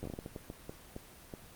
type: slowing click train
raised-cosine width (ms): 2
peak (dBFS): -27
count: 13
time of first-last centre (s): 0.03-1.338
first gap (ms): 10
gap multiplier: 1.39
effects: pink hiss -54 dBFS RMS until 1.55 s + Opus 24 kbps